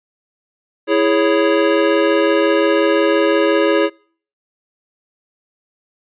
square chord, C# minor, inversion first, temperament equal, 329.6 / 415.3 / 554.4 Hz, E4 / G#4 / C#5, 0 / 0 / 0 cents, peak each -17 dBFS, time 0.87-3.9 s, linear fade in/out 50 ms, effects noise-tail reverb RT60 0.5 s tail -26 dB re dry + resampled to 8000 Hz

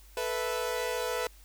sawtooth chord, A suspended second, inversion none, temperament equal, 440 / 493.9 / 659.3 Hz, A4 / B4 / E5, 0 / 0 / 0 cents, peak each -32 / -28 / -34 dBFS, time 0.17-1.27 s, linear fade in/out 2 ms, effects added 50 Hz sine -52 dBFS peak until 1.44 s + white hiss -59 dBFS RMS until 1.44 s

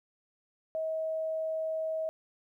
sine tone, 638 Hz, D#5, 43 cents sharp, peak -30 dBFS, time 0.75-2.09 s, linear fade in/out 0 ms, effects 12-bit

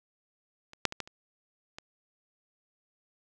clicks, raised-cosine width 0.2 ms, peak -30 / -6 / -20 / -17 / -30 / -24 dBFS, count 6, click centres 0.734 / 0.853 / 0.924 / 1.003 / 1.075 / 1.785 s, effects none

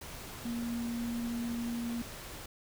sine tone in noise, 235.4 Hz, A#3, 17 cents sharp, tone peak -33 dBFS, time 0.45-2.02 s, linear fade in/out 5 ms, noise pink, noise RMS -45 dBFS, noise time 0.01-2.46 s, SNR +9 dB, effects none

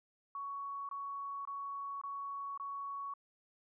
sine tone bursts, 1117 Hz, C#6, 13 cents sharp, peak -39 dBFS, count 5, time 0.35-3.138 s, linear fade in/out 2 ms, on 540 ms, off 22 ms, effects none

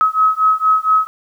sine beating tone pair, 1277 / 1281.3 Hz, D#6 / E6, +45 / -50 cents, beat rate 4.3 Hz, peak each -14 dBFS, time 0.01-1.07 s, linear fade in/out 0 ms, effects 8-bit

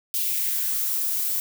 violet noise with high-pass filter sweep, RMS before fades -25 dBFS, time 0.14-1.4 s, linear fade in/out 0 ms, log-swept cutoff 3000 to 460 Hz, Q 2.2, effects none

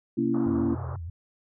sine chord, A# diminished, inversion none, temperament just, 233.1 / 279.7 / 335.6 Hz, A#3 / C#4 / E4, 0 / +16 / +31 cents, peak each -27 dBFS, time 0.17-0.75 s, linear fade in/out 10 ms
sine tone with pitch glide, 130.81 to 126.72 Hz, C3 to B2, 0 to +45 cents, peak -34 dBFS, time 0.17-0.98 s, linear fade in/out 20 ms, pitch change -55 cents, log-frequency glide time 0.4-0.62 s
white band-pass noise, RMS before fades -42 dBFS, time 0.34-0.96 s, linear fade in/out 2 ms, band 340 to 1300 Hz, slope 48 dB/octave
sine tone with vibrato, 87.31 Hz, F2, in tune, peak -33 dBFS, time 0.46-1.1 s, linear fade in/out 5 ms, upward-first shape square, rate 6.5 Hz, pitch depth 96 cents each way
effects none

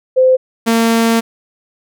sine / sawtooth tone pair in turn, 516 / 228.4 Hz, C5 / A#3, -24 / -35 cents, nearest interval octave + major second, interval 1411 cents, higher first, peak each -6 dBFS, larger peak neither, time 0.16-0.37 / 0.66-1.21 s, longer second, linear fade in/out 20 ms, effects none

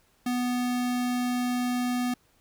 square tone, 246.9 Hz, B3, in tune, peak -26 dBFS, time 0.26-2.14 s, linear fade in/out 5 ms, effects pink hiss -65 dBFS RMS until 2.4 s

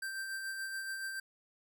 square tone with tremolo, 1568 Hz, G6, in tune, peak -37 dBFS, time 0.02-1.2 s, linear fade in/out 5 ms, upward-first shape sine, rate 7 Hz, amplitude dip 35%, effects none

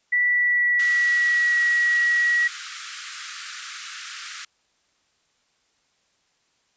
sine tone with pitch glide, 1961 to 1919.5 Hz, B6 to B6, -13 to -50 cents, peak -17 dBFS, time 0.12-2.48 s, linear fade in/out 10 ms, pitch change -37 cents, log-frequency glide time 0.27-1.63 s
pink high-pass noise, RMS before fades -35 dBFS, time 0.79-4.45 s, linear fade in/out 5 ms, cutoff 1200 Hz, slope 96 dB/octave
effects white hiss -67 dBFS RMS until 6.76 s + resampled to 16000 Hz

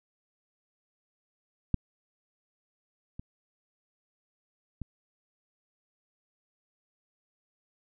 clicks, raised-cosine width 5 ms, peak -12 / -27 / -24 dBFS, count 3, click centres 1.743 / 3.195 / 4.817 s, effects none

